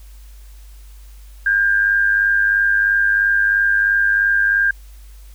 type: tone with amplitude modulation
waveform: sine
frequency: 1600 Hz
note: G6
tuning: 35 cents sharp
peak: -10 dBFS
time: 1.46-4.71 s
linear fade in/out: 5 ms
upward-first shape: sine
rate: 103 Hz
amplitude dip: 55%
effects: added 50 Hz sine -37 dBFS peak until 5.34 s + white hiss -52 dBFS RMS until 5.34 s